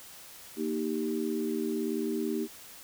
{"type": "chord", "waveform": "sine", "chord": "Eb major", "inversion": "second", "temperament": "equal", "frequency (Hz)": [233.1, 311.1, 392], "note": ["Bb3", "Eb4", "G4"], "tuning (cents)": [0, 0, 0], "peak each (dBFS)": -33, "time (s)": [0.56, 2.48], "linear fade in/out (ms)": 50, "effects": ["white hiss -49 dBFS RMS until 2.83 s"]}